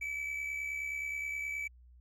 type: tone with amplitude modulation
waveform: triangle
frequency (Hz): 2298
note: D7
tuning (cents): -38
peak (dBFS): -31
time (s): 0.01-1.68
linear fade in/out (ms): 10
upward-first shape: sine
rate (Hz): 69.5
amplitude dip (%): 50
effects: added 61 Hz sine -55 dBFS peak until 2 s